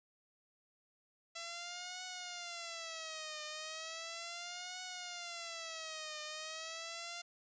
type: tone with vibrato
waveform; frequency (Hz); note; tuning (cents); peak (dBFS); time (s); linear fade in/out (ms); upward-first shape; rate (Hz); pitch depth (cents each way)
5% pulse; 669; E5; +25; -31; 1.35-7.22; 10; triangle; 0.36; 170
effects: resampled to 16000 Hz